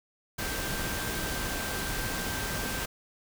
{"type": "tone in noise", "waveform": "sine", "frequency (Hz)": 1568, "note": "G6", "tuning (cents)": 0, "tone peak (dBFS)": -39, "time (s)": [0.38, 2.86], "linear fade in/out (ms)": 10, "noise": "pink", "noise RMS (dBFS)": -33, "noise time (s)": [0.38, 2.86], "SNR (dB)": -9, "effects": []}